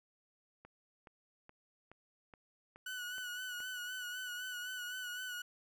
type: click train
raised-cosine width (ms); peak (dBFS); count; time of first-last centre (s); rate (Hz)
0.5; -39; 8; 0.65-3.604; 2.37
type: tone with vibrato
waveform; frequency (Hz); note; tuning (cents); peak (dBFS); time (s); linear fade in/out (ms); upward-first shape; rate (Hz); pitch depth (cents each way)
30% pulse; 1480; F#6; 0; -38; 2.86-5.42; 5; sine; 3.9; 41
effects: none